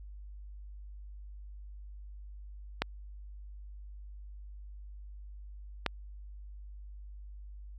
clicks, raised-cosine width 0.3 ms, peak -12 dBFS, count 2, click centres 2.82 / 5.863 s, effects added 50 Hz sine -44 dBFS peak until 7.78 s

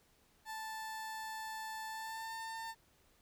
30% pulse tone with pitch glide, 880 to 900.6 Hz, A5 to A5, 0 to +40 cents, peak -39 dBFS, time 0.45-2.75 s, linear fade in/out 50 ms, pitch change +40 cents, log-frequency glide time 1.89-2.35 s, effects pink hiss -70 dBFS RMS until 3.21 s

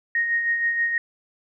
sine tone with tremolo, 1864.7 Hz, A#6, in tune, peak -18 dBFS, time 0.15-0.98 s, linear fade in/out 2 ms, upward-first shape sine, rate 6.3 Hz, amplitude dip 45%, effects none

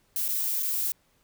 violet noise with dropouts, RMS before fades -28 dBFS, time 0.16-0.92 s, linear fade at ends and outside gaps 1 ms, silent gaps 0.281-0.286 / 0.625-0.63 s, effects pink hiss -67 dBFS RMS until 1.23 s

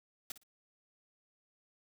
white noise with echo, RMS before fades -41 dBFS, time 0.3-0.32 s, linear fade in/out 2 ms, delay 57 ms, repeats 2, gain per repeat -14 dB, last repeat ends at 0.434 s, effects none

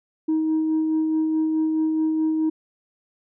sine tone with tremolo, 315.4 Hz, D#4, 24 cents sharp, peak -16 dBFS, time 0.28-2.5 s, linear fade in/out 10 ms, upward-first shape sine, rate 4.7 Hz, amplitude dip 30%, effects tanh soft clip ceiling -16 dBFS

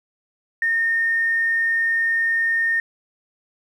triangle tone with tanh clipping, 1830 Hz, A#6, 32 cents flat, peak -17 dBFS, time 0.62-2.8 s, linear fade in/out 2 ms, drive 3 dB, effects none

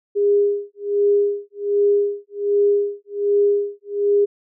sine tone with tremolo, 407.2 Hz, G#4, 34 cents flat, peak -12 dBFS, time 0.15-4.26 s, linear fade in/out 20 ms, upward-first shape sine, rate 1.3 Hz, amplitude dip 100%, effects none

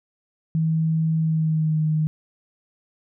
sine tone with pitch glide, 160.4 to 155.38 Hz, E3 to D#3, -47 to -2 cents, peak -18 dBFS, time 0.55-2.07 s, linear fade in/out 0 ms, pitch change -55 cents, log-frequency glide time 1.19-1.82 s, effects none

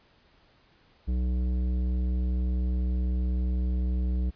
sine tone with tanh clipping, 62 Hz, B1, 7 cents sharp, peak -26 dBFS, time 1.07-4.31 s, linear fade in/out 20 ms, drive 12 dB, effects pink hiss -62 dBFS RMS until 4.35 s + resampled to 11025 Hz

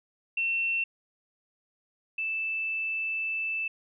sine tone pair in turn, 2700 / 2640 Hz, E7 / E7, +41 / +2 cents, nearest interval unison, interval 39 cents, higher first, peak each -25 / -28 dBFS, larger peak first, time 0.37-0.84 / 2.18-3.68 s, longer second, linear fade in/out 5 ms, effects none

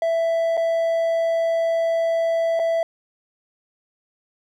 triangle tone with dropouts, 662 Hz, E5, 7 cents sharp, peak -16 dBFS, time 0.02-2.83 s, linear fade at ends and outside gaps 2 ms, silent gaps 0.57-0.575 / 2.593-2.597 s, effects none

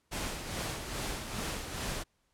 pink noise with tremolo, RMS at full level -35 dBFS, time 0.11-2.04 s, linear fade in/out 20 ms, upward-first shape sine, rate 2.4 Hz, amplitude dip 50%, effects pink hiss -75 dBFS RMS until 2.33 s + low-pass 11000 Hz 12 dB/octave

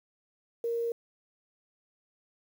sine tone with quantisation, 466.2 Hz, A#4, in tune, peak -28 dBFS, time 0.64-0.92 s, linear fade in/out 2 ms, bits 9, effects none

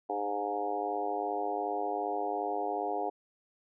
harmonic tone with a mistuned harmonic, 102.6 Hz, G#2, 21 cents flat, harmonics 3 / 4 / 5 / 6 / 7 / 8 / 9, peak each -41 / -37 / -40 / -44 / -34 / -37 / -44 dBFS, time 0.09-3.1 s, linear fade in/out 10 ms, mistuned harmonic 8, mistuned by +17 cents, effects none

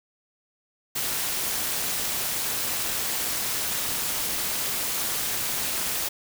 white noise with amplitude modulation, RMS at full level -25 dBFS, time 0.95-6.09 s, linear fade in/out 10 ms, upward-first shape sine, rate 271 Hz, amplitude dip 60%, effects none

